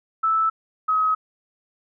sine tone pair in turn, 1314 / 1272.2 Hz, E6 / D#6, -6 / +38 cents, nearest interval minor second, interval 56 cents, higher first, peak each -17 dBFS, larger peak neither, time 0.23-0.5 / 0.88-1.15 s, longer neither, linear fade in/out 10 ms, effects none

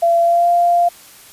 sine tone with pitch glide, 680 to 695.1 Hz, F5 to F5, -46 to -8 cents, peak -10 dBFS, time 0.02-0.89 s, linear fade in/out 10 ms, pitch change +38 cents, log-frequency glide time 0.21-0.49 s, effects white hiss -42 dBFS RMS until 1.32 s + resampled to 32000 Hz

